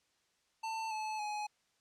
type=tone with pitch steps; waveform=square; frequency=891 / 865.1 / 840 Hz; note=A5 / A5 / G#5; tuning=+22 / -30 / +19 cents; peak=-37 dBFS; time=0.63-1.47 s; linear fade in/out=10 ms; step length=280 ms; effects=white hiss -75 dBFS RMS until 1.8 s + low-pass 7000 Hz 12 dB/octave